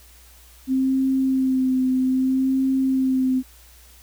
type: tone with vibrato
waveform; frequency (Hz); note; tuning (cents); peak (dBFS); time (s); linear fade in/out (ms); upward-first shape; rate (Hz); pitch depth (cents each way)
sine; 261.6; C4; 0; -17; 0.67-3.43; 50; sine; 0.62; 25
effects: added 60 Hz sine -49 dBFS peak until 4.02 s + white hiss -51 dBFS RMS until 4.02 s